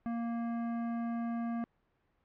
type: tone with hard clipping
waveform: sine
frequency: 233.1 Hz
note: A#3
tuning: in tune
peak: -35 dBFS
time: 0.06-1.64 s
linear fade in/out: 0 ms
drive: 14 dB
effects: pink hiss -75 dBFS RMS until 2.24 s + low-pass 2000 Hz 12 dB/octave